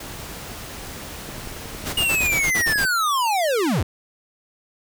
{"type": "noise", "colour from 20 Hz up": "pink", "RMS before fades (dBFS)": -35, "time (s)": [0, 2.46], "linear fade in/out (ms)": 5}
{"type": "click train", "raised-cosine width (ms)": 2, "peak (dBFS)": -22, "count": 18, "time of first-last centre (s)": [1.29, 2.85], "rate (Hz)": 10.9}
{"type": "noise bursts", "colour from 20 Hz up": "pink", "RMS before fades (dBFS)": -27, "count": 9, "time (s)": [1.85, 2.857], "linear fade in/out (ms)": 20, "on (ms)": 87, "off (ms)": 28}
{"type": "linear sweep", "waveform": "square", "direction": "down", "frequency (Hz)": [2884, 58.27], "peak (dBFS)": -19, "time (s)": [1.97, 3.83], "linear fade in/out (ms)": 5}
{"effects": []}